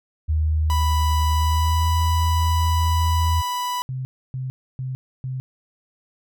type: tone with pitch glide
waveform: sine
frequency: 77.78 to 82.88 Hz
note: D#2 to E2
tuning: 0 to +10 cents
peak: -17 dBFS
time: 0.28-3.42 s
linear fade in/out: 20 ms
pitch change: +110 cents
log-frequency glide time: 1.28-1.91 s
type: tone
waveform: 45% pulse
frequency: 987.8 Hz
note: B5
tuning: in tune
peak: -23 dBFS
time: 0.7-3.82 s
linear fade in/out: 0 ms
type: tone bursts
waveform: sine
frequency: 130 Hz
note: C3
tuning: 11 cents flat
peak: -25 dBFS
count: 4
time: 3.89-5.4 s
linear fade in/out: 0 ms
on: 160 ms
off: 290 ms
effects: none

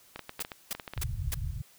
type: clicks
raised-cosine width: 0.3 ms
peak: -22 dBFS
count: 11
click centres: 0.16 / 0.193 / 0.294 / 0.394 / 0.449 / 0.518 / 0.75 / 0.798 / 0.878 / 0.936 / 0.977 s
type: noise bursts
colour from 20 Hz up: white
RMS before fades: -33 dBFS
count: 4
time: 0.4-1.344 s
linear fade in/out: 5 ms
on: 26 ms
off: 280 ms
type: low-pass noise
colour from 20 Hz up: white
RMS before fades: -34 dBFS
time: 0.96-1.62 s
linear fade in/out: 10 ms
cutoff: 130 Hz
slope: 48 dB/octave
effects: white hiss -59 dBFS RMS until 1.78 s

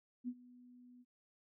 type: tone with ADSR envelope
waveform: sine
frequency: 246.9 Hz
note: B3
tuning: in tune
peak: -36 dBFS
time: 0.24-1.05 s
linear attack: 40 ms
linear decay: 56 ms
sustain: -21 dB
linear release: 40 ms
effects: none

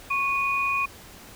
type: tone pair together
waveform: sine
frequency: 1099.4 / 2468 Hz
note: C#6 / D#7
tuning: -15 / -15 cents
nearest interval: octave + major second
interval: 1400 cents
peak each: -26 / -24 dBFS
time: 0.1-0.86 s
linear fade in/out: 10 ms
effects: pink hiss -46 dBFS RMS until 1.35 s

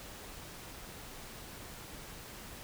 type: silence
effects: pink hiss -48 dBFS RMS until 2.63 s

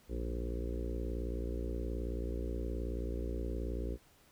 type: harmonic tone with a mistuned harmonic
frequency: 58.8 Hz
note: A#1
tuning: 16 cents sharp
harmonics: 1 / 2 / 3 / 4 / 5 / 6 / 7 / 8 / 9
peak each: -36 / -48 / -50 / -48 / -46 / -46 / -46 / -49 / -50 dBFS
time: 0.08-3.98 s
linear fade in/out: 50 ms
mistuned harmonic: 3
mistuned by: +63 cents
effects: pink hiss -65 dBFS RMS until 4.31 s

